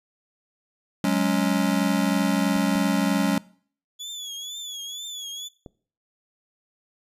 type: chord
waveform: square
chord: F# suspended second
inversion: none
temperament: just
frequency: 185 / 208.1 / 277.5 Hz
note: F#3 / G#3 / C#4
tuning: 0 / +4 / +2 cents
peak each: -25 dBFS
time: 1.04-3.38 s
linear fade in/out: 2 ms
type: clicks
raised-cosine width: 2 ms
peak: -26 dBFS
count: 3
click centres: 2.562 / 2.756 / 5.662 s
type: tone with vibrato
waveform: 30% pulse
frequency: 3407 Hz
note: G#7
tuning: 44 cents sharp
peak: -30 dBFS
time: 3.99-5.49 s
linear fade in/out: 20 ms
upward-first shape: triangle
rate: 2.1 Hz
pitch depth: 96 cents each way
effects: noise-tail reverb RT60 0.5 s tail -22 dB re dry + resampled to 32000 Hz